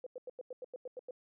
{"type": "tone bursts", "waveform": "sine", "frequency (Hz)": 504, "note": "B4", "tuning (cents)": 35, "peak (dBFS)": -40, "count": 10, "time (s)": [0.04, 1.109], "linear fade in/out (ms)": 2, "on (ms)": 25, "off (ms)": 91, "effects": []}